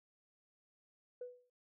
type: tone with exponential decay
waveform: sine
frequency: 493.9 Hz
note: B4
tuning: in tune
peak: -39 dBFS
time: 1.21-1.5 s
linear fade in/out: 5 ms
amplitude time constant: 61 ms
effects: tanh soft clip ceiling -37 dBFS